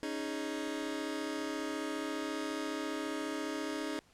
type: chord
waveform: sawtooth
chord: C# suspended second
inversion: none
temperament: just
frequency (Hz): 277.2 / 311.8 / 415.8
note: C#4 / D#4 / G#4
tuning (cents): 0 / +4 / +2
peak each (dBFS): -36 / -34 / -38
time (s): 0.03-3.99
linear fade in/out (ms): 0
effects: pink hiss -65 dBFS RMS until 4.13 s + low-pass 9000 Hz 12 dB/octave

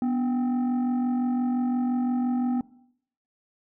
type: tone with frequency modulation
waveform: sine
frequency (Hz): 246.6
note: B3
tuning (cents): -2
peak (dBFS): -20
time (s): 0.02-2.61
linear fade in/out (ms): 2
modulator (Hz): 539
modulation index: 0.42
effects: noise-tail reverb RT60 0.7 s tail -21 dB re dry + tanh soft clip ceiling -21 dBFS

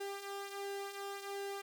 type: tone with flanger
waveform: sawtooth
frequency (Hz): 398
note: G4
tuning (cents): +26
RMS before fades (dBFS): -43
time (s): 0-1.62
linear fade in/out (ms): 10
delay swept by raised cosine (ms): 1.6 to 3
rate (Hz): 1.4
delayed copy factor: -0.55
effects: none

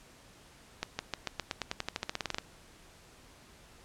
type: accelerating click train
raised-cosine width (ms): 0.2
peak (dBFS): -15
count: 19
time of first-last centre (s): 0.83-2.384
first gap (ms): 160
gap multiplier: 0.92
effects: pink hiss -57 dBFS RMS until 3.84 s + low-pass 10000 Hz 12 dB/octave

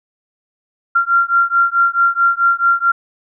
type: beating tone pair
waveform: sine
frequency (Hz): 1378 / 1382.6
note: F6 / F6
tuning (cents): -24 / -18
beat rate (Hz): 4.6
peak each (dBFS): -14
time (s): 0.95-2.92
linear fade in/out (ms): 10
effects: none

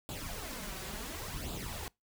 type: noise with flanger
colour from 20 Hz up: pink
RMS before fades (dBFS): -41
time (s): 0.09-1.88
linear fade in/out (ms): 0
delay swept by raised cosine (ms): 0.25 to 5.35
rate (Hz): 0.7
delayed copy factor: +0.7
effects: noise-tail reverb RT60 0.2 s tail -25 dB re dry

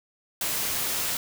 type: noise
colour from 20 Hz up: white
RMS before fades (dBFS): -28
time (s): 0.41-1.17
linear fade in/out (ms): 2
effects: none

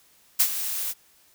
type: noise with ADSR envelope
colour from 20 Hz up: blue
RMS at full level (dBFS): -17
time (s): 0.39-0.94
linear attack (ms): 13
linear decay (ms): 68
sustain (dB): -12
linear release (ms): 37
effects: white hiss -59 dBFS RMS until 1.34 s

